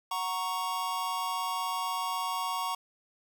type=chord; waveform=square; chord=F# major; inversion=none; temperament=equal; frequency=740 / 932.3 / 1108.7 Hz; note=F#5 / A#5 / C#6; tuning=0 / 0 / 0 cents; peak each=-39 / -35 / -34 dBFS; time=0.11-2.75 s; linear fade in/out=5 ms; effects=none